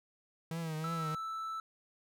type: tone with vibrato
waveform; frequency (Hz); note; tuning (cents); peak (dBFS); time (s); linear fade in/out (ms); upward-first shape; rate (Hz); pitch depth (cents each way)
45% pulse; 161; E3; -41; -36; 0.51-1.15; 2; triangle; 3; 77
type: tone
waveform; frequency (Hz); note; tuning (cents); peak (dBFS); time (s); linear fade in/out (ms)
triangle; 1318.5; E6; 0; -35; 0.84-1.6; 2
effects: none